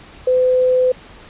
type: tone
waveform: sine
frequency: 508 Hz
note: B4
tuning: 49 cents sharp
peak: -11 dBFS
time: 0.27-0.92 s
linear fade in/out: 5 ms
effects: pink hiss -41 dBFS RMS until 1.29 s + resampled to 8000 Hz